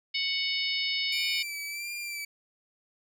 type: harmonic tone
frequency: 740 Hz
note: F#5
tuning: in tune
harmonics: 3 / 4 / 5 / 6 / 7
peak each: -32 / -33 / -34 / -35 / -35 dBFS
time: 0.14-1.43 s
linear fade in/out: 10 ms
type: tone with vibrato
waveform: sawtooth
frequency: 2344 Hz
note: D7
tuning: 4 cents flat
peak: -31 dBFS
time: 1.12-2.25 s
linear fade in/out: 5 ms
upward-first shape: sine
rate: 1.5 Hz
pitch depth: 39 cents each way
effects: none